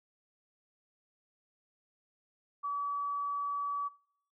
sine tone, 1144 Hz, D6, 46 cents flat, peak -32 dBFS, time 2.63-3.89 s, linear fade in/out 20 ms, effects noise-tail reverb RT60 0.7 s tail -24 dB re dry

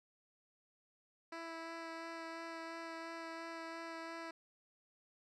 10% pulse tone with vibrato, 329.6 Hz, E4, in tune, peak -36 dBFS, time 1.32-4.31 s, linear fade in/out 5 ms, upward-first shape sine, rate 2.9 Hz, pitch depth 11 cents each way, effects low-pass 5000 Hz 12 dB/octave

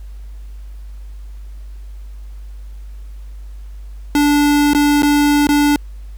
square tone with dropouts, 291.3 Hz, D4, 14 cents flat, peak -11 dBFS, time 4.15-5.76 s, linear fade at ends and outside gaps 1 ms, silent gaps 4.734-4.748 / 5.022-5.031 / 5.47-5.49 s, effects added 50 Hz sine -29 dBFS peak until 6.17 s + pink hiss -54 dBFS RMS until 6.17 s

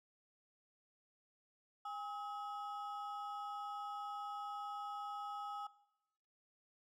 triangle ring-modulated tone, 1046.5 Hz, C6, in tune, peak -37 dBFS, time 1.85-5.67 s, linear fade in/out 5 ms, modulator 231 Hz, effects noise-tail reverb RT60 0.9 s tail -20 dB re dry

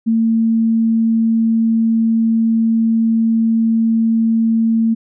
sine tone, 225.9 Hz, A3, 46 cents sharp, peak -11 dBFS, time 0.06-4.95 s, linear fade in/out 20 ms, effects none

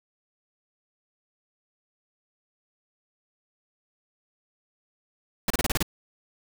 pink noise bursts, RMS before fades -24 dBFS, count 7, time 5.48-5.827 s, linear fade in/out 2 ms, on 23 ms, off 31 ms, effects none

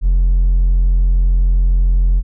sine tone with hard clipping, 43.65 Hz, F1, in tune, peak -10 dBFS, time 0.01-2.23 s, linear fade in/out 50 ms, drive 2 dB, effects none

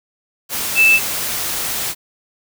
sine tone in noise, 2637 Hz, E7, in tune, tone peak -8 dBFS, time 0.75-1 s, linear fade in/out 50 ms, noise white, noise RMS -22 dBFS, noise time 0.49-1.95 s, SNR +11 dB, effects none

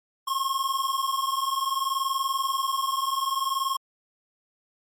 square tone pair together, 1068.4 / 1089 Hz, C6 / C#6, +36 / -31 cents, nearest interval unison, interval 33 cents, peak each -28 dBFS, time 0.27-3.77 s, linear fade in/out 10 ms, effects MP3 64 kbps

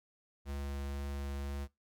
square tone with vibrato, 70 Hz, C#2, 18 cents sharp, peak -38 dBFS, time 0.45-1.68 s, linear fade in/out 50 ms, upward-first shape triangle, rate 2 Hz, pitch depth 8 cents each way, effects noise-tail reverb RT60 0.2 s tail -21 dB re dry

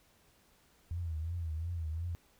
sine tone with vibrato, 82.41 Hz, E2, in tune, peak -34 dBFS, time 0.91-2.15 s, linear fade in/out 0 ms, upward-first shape triangle, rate 2.8 Hz, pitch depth 120 cents each way, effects pink hiss -67 dBFS RMS until 2.39 s

